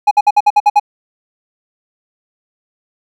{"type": "tone bursts", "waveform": "triangle", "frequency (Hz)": 830.6, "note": "G#5", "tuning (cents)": 0, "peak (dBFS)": -3, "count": 8, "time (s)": [0.07, 0.798], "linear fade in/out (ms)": 10, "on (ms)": 42, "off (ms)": 56, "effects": []}